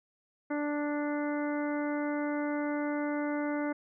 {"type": "harmonic tone", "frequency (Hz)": 293.7, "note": "D4", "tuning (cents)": 0, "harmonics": [1, 2, 3, 4, 5, 6, 7], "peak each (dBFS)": [-31, -36, -41, -45, -42, -49, -45], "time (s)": [0.5, 3.73], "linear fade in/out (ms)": 10, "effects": []}